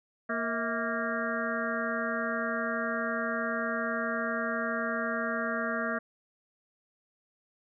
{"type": "harmonic tone with a mistuned harmonic", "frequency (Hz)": 232.3, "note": "A#3", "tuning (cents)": -6, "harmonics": [1, 2, 3, 5, 6, 7, 8], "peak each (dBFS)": [-35, -39, -35, -37, -36, -36, -40], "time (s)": [0.29, 5.99], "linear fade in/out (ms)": 10, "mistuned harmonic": 3, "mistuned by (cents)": -120, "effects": []}